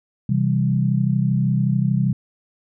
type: chord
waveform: sine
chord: C major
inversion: none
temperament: equal with one note detuned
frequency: 130.81 / 164.05 / 196 Hz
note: C3 / E3 / G3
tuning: 0 / -8 / 0 cents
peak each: -19 / -22 / -21 dBFS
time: 0.29-2.13 s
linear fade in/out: 5 ms
effects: none